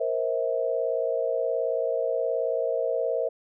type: tone cluster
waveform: sine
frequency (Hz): 469.3 / 528 / 648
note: A#4 / C5 / E5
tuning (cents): +12 / +16 / -30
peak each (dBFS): -28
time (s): 0-3.29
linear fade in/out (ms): 10
effects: none